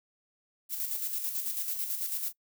violet noise with tremolo, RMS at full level -32 dBFS, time 0.69-2.33 s, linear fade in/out 50 ms, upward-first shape square, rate 9.1 Hz, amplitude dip 45%, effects noise-tail reverb RT60 0.1 s tail -23 dB re dry

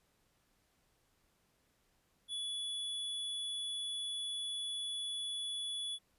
square tone, 3416 Hz, G#7, 48 cents sharp, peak -38 dBFS, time 2.28-5.99 s, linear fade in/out 50 ms, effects pink hiss -75 dBFS RMS until 6.18 s + resampled to 32000 Hz

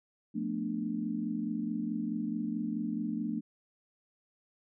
sine chord, B half-diminished seventh, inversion second, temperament just, 177.8 / 222.2 / 246.9 / 296.3 Hz, F3 / A3 / B3 / D4, +31 / +17 / 0 / +15 cents, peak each -40 / -34 / -39 / -37 dBFS, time 0.34-3.41 s, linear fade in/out 20 ms, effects none

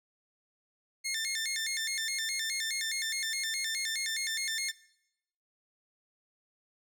15% pulse tone with vibrato, 1960 Hz, B6, 14 cents flat, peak -25 dBFS, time 1.04-4.72 s, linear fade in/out 20 ms, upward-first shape square, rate 4.8 Hz, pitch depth 160 cents each way, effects noise-tail reverb RT60 0.8 s tail -20 dB re dry

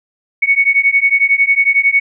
sine beating tone pair, 2217 / 2228 Hz, C#7 / C#7, 0 / +8 cents, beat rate 11 Hz, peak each -12 dBFS, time 0.42-2 s, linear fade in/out 10 ms, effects none

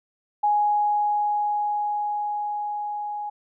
sine tone with level ramp, 832 Hz, G#5, 3 cents sharp, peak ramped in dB -17 to -28 dBFS, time 0.43-3.3 s, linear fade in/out 10 ms, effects none

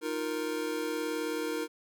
square chord, Eb suspended second, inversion none, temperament just, 311.1 / 350 / 466.7 Hz, Eb4 / F4 / Bb4, 0 / +4 / +2 cents, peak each -36 / -39 / -35 dBFS, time 0.01-1.68 s, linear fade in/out 50 ms, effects none

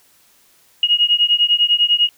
sine beating tone pair, 2873 / 2883 Hz, F7 / F#7, +48 / -46 cents, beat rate 10 Hz, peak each -15 dBFS, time 0.83-2.09 s, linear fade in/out 2 ms, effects white hiss -54 dBFS RMS until 2.17 s

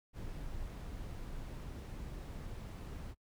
brown noise, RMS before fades -44 dBFS, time 0.13-3.15 s, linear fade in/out 50 ms, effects noise-tail reverb RT60 0.1 s tail -26 dB re dry

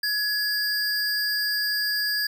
square tone pair together, 1686 / 4769 Hz, G#6 / D8, +26 / +26 cents, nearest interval octave + tritone, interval 1800 cents, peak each -27 / -26 dBFS, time 0.03-2.27 s, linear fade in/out 5 ms, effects none

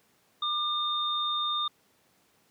sine tone pair together, 1200 / 3643 Hz, D6 / A#7, +37 / -41 cents, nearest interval octave + perfect fifth, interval 1922 cents, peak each -30 / -29 dBFS, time 0.42-1.68 s, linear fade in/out 5 ms, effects pink hiss -66 dBFS RMS until 2.5 s + high-pass 150 Hz 12 dB/octave

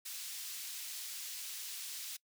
pink high-pass noise, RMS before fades -44 dBFS, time 0.05-2.17 s, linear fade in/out 10 ms, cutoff 3700 Hz, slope 12 dB/octave, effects noise-tail reverb RT60 0.1 s tail -23 dB re dry

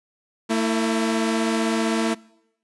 sawtooth tone pair together, 225.4 / 330.3 Hz, A3 / E4, +42 / +4 cents, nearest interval perfect fifth, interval 662 cents, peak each -17 / -21 dBFS, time 0.49-2.15 s, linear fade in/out 20 ms, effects noise-tail reverb RT60 0.8 s tail -23 dB re dry + resampled to 24000 Hz

